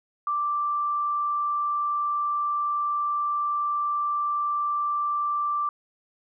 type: tone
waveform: sine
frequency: 1174.7 Hz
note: D6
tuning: in tune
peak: -23 dBFS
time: 0.27-5.69 s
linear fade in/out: 2 ms
effects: none